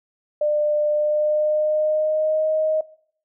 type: tone with pitch glide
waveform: sine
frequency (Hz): 598 to 625.2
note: D5 to D#5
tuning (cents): +31 to +8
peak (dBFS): -17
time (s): 0.41-2.81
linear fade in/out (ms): 5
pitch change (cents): +77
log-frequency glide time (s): 0.88-2.48
effects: noise-tail reverb RT60 0.6 s tail -21 dB re dry